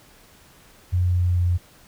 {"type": "tone with pitch steps", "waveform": "sine", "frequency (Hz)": [89.6, 88.93, 88.26], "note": ["F2", "F2", "F2"], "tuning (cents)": [45, 32, 19], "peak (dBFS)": -17, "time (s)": [0.92, 1.58], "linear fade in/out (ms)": 20, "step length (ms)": 220, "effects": ["pink hiss -52 dBFS RMS until 1.87 s"]}